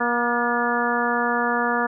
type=harmonic tone with a mistuned harmonic; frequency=238.7 Hz; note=A#3; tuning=41 cents sharp; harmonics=1 / 2 / 3 / 4 / 5 / 6 / 7; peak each=-27 / -27 / -27 / -27 / -27 / -27 / -27 dBFS; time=0-1.87 s; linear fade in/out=10 ms; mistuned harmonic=7; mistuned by=+42 cents; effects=none